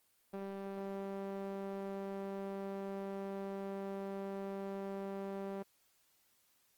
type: tone with band-pass filter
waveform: sawtooth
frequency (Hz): 196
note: G3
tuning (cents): 0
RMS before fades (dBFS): -42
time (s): 0.33-5.63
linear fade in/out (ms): 10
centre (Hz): 480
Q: 1
effects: white hiss -73 dBFS RMS until 6.77 s + Opus 24 kbps